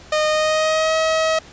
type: tone with pitch glide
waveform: sawtooth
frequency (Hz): 614 to 638.6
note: D#5 to D#5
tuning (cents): -23 to +45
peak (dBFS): -12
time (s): 0.12-1.39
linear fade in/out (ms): 5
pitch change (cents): +68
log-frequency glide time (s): 0.26-0.96
effects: pink hiss -43 dBFS RMS until 1.52 s + resampled to 16000 Hz